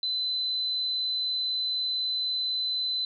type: tone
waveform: sine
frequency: 4029 Hz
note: B7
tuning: 34 cents sharp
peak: -26 dBFS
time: 0.03-3.05 s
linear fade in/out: 2 ms
effects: none